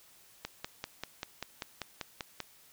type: click train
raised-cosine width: 0.2 ms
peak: -19 dBFS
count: 11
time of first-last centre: 0.45-2.403 s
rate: 5.12 Hz
effects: white hiss -60 dBFS RMS until 2.72 s